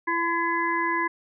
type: harmonic tone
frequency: 337.6 Hz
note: E4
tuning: 41 cents sharp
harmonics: 1 / 3 / 5 / 6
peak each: -30 / -25 / -29 / -30 dBFS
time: 0.07-1.08 s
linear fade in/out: 10 ms
effects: none